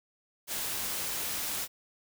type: noise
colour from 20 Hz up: white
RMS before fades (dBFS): -34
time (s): 0.47-1.68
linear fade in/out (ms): 50
effects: none